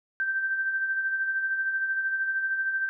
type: tone with tremolo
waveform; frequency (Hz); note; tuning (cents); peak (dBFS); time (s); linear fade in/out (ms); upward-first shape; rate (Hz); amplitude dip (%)
sine; 1562; G6; -7; -23; 0.2-2.89; 0; sine; 13; 45
effects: none